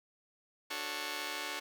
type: chord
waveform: 5% pulse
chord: D major seventh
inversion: none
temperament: just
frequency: 293.7 / 367.1 / 440.5 / 550.6 Hz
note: D4 / F#4 / A4 / C#5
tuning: 0 / -14 / +2 / -12 cents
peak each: -33 dBFS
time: 0.7-1.6 s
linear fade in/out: 10 ms
effects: none